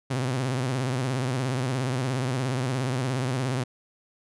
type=tone with vibrato; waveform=sawtooth; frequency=128.7 Hz; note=C3; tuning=28 cents flat; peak=-21 dBFS; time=0.1-3.64 s; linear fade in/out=10 ms; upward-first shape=sine; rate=17 Hz; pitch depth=110 cents each way; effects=resampled to 24000 Hz